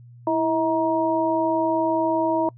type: tone cluster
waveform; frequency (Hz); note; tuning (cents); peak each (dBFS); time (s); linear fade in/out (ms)
sine; 328.3 / 640 / 945; E4 / D#5 / A#5; -7 / +49 / +23; -23; 0.27-2.49; 2
effects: noise-tail reverb RT60 0.1 s tail -26 dB re dry + added 120 Hz sine -43 dBFS peak until 2.57 s

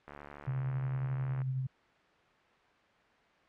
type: click train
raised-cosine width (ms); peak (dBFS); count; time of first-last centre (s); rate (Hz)
0.5; -31; 98; 0.08-1.418; 72.5
type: tone with tremolo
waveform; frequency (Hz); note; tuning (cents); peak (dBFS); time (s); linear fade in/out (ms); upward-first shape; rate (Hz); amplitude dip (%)
sine; 130.81; C3; 0; -30; 0.47-1.67; 10; sine; 11; 30
effects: white hiss -64 dBFS RMS until 3.48 s + low-pass 2000 Hz 12 dB/octave

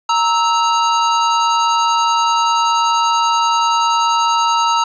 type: tone pair together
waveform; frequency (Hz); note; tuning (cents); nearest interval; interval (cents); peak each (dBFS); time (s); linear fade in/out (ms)
square; 932.3 / 1307.3; A#5 / E6; 0 / -15; tritone; 585; -15 / -17; 0.09-4.84; 5
effects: resampled to 16000 Hz + 8-bit

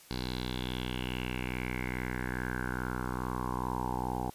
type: tone with low-pass filter sweep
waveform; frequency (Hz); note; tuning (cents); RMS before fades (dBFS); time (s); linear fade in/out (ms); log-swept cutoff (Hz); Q
10% pulse; 62.4; B1; +19; -35; 0.11-4.3; 0; 4400 to 770; 5.4
effects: white hiss -56 dBFS RMS until 4.34 s + resampled to 32000 Hz

